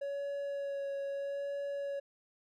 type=tone with vibrato; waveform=triangle; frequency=560 Hz; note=C#5; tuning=18 cents sharp; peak=-33 dBFS; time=0.01-2 s; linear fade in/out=10 ms; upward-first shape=sine; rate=0.78 Hz; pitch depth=14 cents each way; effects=none